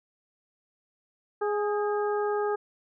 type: harmonic tone with a mistuned harmonic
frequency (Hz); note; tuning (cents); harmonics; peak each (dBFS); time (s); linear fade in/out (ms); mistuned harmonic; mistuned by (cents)
415.3; G#4; 0; 1 / 2 / 3 / 4; -26 / -32 / -35 / -40; 1.41-2.56; 10; 4; -44
effects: none